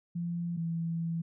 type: tone pair in turn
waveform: sine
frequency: 171.6 / 166.23 Hz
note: F3 / E3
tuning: -30 / +15 cents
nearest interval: minor second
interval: 55 cents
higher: first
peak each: -31 / -30 dBFS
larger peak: second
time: 0.15-0.57 / 0.57-1.22 s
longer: second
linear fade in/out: 10 ms
effects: none